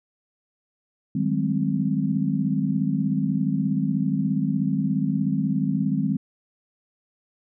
sine chord, Ab major seventh, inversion second, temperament equal with one note detuned, 155.56 / 190.97 / 207.7 / 261.6 Hz, Eb3 / G3 / Ab3 / C4, 0 / -45 / 0 / 0 cents, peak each -26 dBFS, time 1.15-6.17 s, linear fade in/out 5 ms, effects none

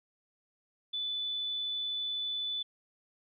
sine tone, 3488 Hz, A7, 16 cents flat, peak -32 dBFS, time 0.93-2.63 s, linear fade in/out 10 ms, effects none

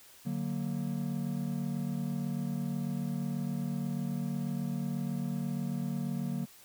triangle chord, D augmented, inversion none, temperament equal, 146.83 / 185 / 233.1 Hz, D3 / F#3 / A#3, 0 / 0 / 0 cents, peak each -34 dBFS, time 0.25-6.46 s, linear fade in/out 20 ms, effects white hiss -56 dBFS RMS until 6.64 s

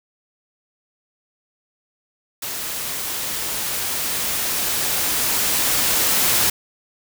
white noise with level ramp, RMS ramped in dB -28 to -17 dBFS, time 2.42-6.5 s, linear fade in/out 5 ms, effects none

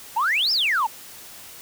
sine exponential two-way sweep, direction up then down, 835 to 5490 to 835 Hz, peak -17 dBFS, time 0.16-0.87 s, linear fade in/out 10 ms, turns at 0.52 s, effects tanh soft clip ceiling -15 dBFS + white hiss -42 dBFS RMS until 1.61 s

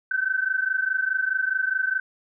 sine tone pair together, 1521.2 / 1546 Hz, F#6 / G6, +48 / -24 cents, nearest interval unison, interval 28 cents, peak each -24 / -25 dBFS, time 0.11-2 s, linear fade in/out 5 ms, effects none

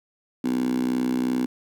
10% pulse tone with high-pass filter, 62.8 Hz, B1, 30 cents sharp, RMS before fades -24 dBFS, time 0.44-1.46 s, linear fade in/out 5 ms, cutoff 260 Hz, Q 6.2, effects none

